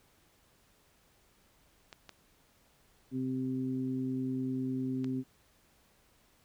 clicks, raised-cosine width 0.2 ms, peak -29 dBFS, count 3, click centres 1.928 / 2.093 / 5.044 s
harmonic tone, 130 Hz, C3, 11 cents flat, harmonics 1 / 2 / 3, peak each -39 / -32 / -44 dBFS, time 3.11-5.24 s, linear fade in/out 50 ms
effects pink hiss -67 dBFS RMS until 6.44 s

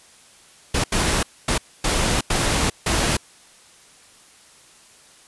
pink noise bursts at uneven times, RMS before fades -20 dBFS, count 6, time 0.74-0.84 / 0.92-1.23 / 1.48-1.58 / 1.84-2.21 / 2.3-2.7 / 2.86-3.17 s, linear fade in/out 5 ms, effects white hiss -50 dBFS RMS until 5.27 s + resampled to 24000 Hz

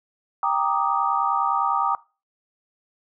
sine chord, Eb major seventh, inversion first, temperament equal with one note detuned, 789.4 / 932.3 / 1174.7 / 1244.5 Hz, G5 / Bb5 / D6 / Eb6, +12 / 0 / 0 / 0 cents, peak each -25 dBFS, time 0.43-1.95 s, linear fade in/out 2 ms, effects noise-tail reverb RT60 0.3 s tail -20 dB re dry

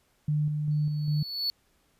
sine tone with tremolo, 150 Hz, D3, 37 cents sharp, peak -23 dBFS, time 0.28-1.23 s, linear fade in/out 5 ms, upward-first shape square, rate 2.5 Hz, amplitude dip 35%
triangle tone with exponential growth, 4435 Hz, C#8, in tune, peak -23 dBFS, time 0.71-1.5 s, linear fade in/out 0 ms, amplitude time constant 170 ms
effects pink hiss -68 dBFS RMS until 1.99 s + resampled to 32000 Hz

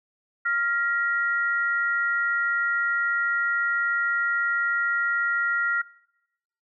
sine tone pair together, 1396.9 / 1900.7 Hz, F6 / A#6, 0 / +33 cents, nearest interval perfect fourth, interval 533 cents, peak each -23 / -27 dBFS, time 0.45-5.82 s, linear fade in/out 10 ms, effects noise-tail reverb RT60 0.9 s tail -22 dB re dry

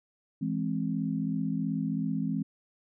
sine chord, E augmented, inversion none, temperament equal with one note detuned, 164.81 / 207.7 / 263.4 Hz, E3 / G#3 / B#3, 0 / 0 / +12 cents, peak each -32 dBFS, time 0.41-2.43 s, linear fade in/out 10 ms, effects none

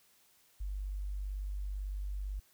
sine tone, 49 Hz, G1, in tune, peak -35 dBFS, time 0.6-2.4 s, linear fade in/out 10 ms, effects white hiss -67 dBFS RMS until 2.53 s

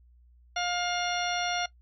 harmonic tone with a mistuned harmonic, 708 Hz, F5, 23 cents sharp, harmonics 1 / 2 / 3 / 4 / 5 / 6 / 8, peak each -31 / -34 / -36 / -37 / -38 / -39 / -40 dBFS, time 0.56-1.66 s, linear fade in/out 5 ms, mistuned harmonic 5, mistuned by -15 cents, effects noise-tail reverb RT60 0.1 s tail -19 dB re dry + added 60 Hz sine -55 dBFS peak until 1.81 s

